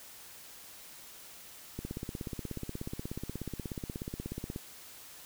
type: click train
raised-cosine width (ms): 3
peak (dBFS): -24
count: 47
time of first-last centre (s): 1.79-4.561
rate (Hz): 16.6
effects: white hiss -51 dBFS RMS until 5.25 s